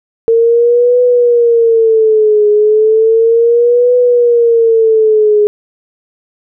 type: tone with vibrato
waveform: sine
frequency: 454.4 Hz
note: A#4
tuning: 44 cents flat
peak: -5 dBFS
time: 0.28-5.47 s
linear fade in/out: 0 ms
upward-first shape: triangle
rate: 0.34 Hz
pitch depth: 150 cents each way
effects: none